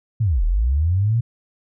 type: linear two-way sweep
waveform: sine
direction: down then up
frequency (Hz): 120.7 to 36.71 to 120.7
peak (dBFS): -15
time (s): 0.2-1.21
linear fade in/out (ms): 10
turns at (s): 0.44
effects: none